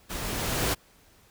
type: noise with level ramp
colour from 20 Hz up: pink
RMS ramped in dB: -35 to -25 dBFS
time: 0.09-0.75 s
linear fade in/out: 20 ms
effects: pink hiss -59 dBFS RMS until 1.3 s